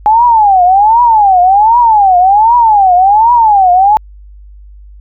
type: tone with vibrato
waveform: sine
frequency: 830.6 Hz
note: G#5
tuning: in tune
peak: -3 dBFS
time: 0.06-3.97 s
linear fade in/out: 0 ms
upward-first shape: triangle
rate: 1.3 Hz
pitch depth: 290 cents each way
effects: added 50 Hz sine -31 dBFS peak until 5 s